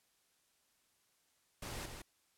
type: noise with echo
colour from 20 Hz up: pink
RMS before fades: -44 dBFS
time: 1.62-1.86 s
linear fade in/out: 5 ms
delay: 160 ms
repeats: 1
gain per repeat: -5 dB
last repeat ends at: 2.02 s
effects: white hiss -75 dBFS RMS until 2.37 s + low-pass 12000 Hz 12 dB/octave